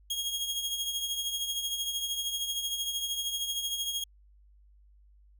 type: tone with tremolo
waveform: sawtooth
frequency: 3274 Hz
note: G#7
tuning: 25 cents flat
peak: -25 dBFS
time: 0.1-4.04 s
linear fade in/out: 5 ms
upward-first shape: triangle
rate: 13 Hz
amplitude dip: 60%
effects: added 50 Hz sine -56 dBFS peak until 5.39 s